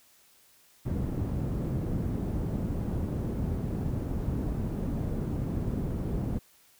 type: low-pass noise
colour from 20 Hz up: white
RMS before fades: -31 dBFS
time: 0.85-6.39 s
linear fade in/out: 10 ms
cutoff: 190 Hz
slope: 12 dB/octave
effects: white hiss -61 dBFS RMS until 6.79 s